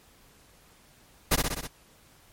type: noise with echo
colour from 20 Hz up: pink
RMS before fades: -21 dBFS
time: 1.31-1.36 s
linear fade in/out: 10 ms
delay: 63 ms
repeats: 5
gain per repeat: -3 dB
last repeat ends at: 1.675 s
effects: pink hiss -58 dBFS RMS until 2.32 s + MP3 64 kbps